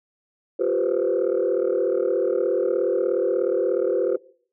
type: tone cluster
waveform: sine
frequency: 353.5 / 393.1 / 486.2 / 523 Hz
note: F4 / G4 / B4 / C5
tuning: +21 / +5 / -27 / -1 cents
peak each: -24 dBFS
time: 0.59-4.17 s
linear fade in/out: 10 ms
effects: noise-tail reverb RT60 0.5 s tail -20 dB re dry + tanh soft clip ceiling -13 dBFS